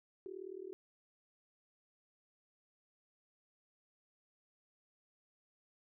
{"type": "tone with amplitude modulation", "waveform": "sine", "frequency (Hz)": 378.3, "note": "F#4", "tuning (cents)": 38, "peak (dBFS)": -40, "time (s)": [0.26, 0.73], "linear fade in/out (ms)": 0, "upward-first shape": "sine", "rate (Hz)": 39.1, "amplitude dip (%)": 95, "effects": []}